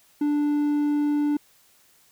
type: tone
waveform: triangle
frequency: 293.7 Hz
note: D4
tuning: in tune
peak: -18 dBFS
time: 0.21-1.37 s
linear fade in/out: 5 ms
effects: white hiss -59 dBFS RMS until 2.11 s

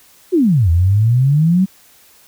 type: exponential two-way sweep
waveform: sine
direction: down then up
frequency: 392 to 81.1 to 195.3 Hz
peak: -9 dBFS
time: 0.32-1.66 s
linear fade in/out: 20 ms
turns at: 0.7 s
effects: white hiss -48 dBFS RMS until 2.27 s

